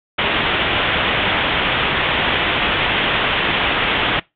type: low-pass noise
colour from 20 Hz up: white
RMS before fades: -18 dBFS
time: 0.18-4.2 s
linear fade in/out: 10 ms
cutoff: 3500 Hz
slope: 96 dB/octave
effects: noise-tail reverb RT60 0.2 s tail -22 dB re dry